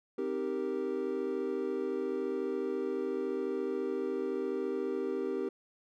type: chord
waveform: triangle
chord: C minor seventh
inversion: none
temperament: equal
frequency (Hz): 261.6 / 311.1 / 392 / 466.2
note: C4 / Eb4 / G4 / Bb4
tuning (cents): 0 / 0 / 0 / 0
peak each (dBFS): -37 / -38 / -32 / -36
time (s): 0.18-5.49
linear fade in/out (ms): 5
effects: none